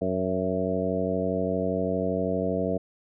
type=harmonic tone with a mistuned harmonic; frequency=92.5 Hz; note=F#2; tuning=in tune; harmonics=1 / 2 / 3 / 4 / 5 / 6 / 7; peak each=-36 / -30 / -32 / -35 / -30 / -32 / -31 dBFS; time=0.01-2.78 s; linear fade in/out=10 ms; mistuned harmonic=7; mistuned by=+32 cents; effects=none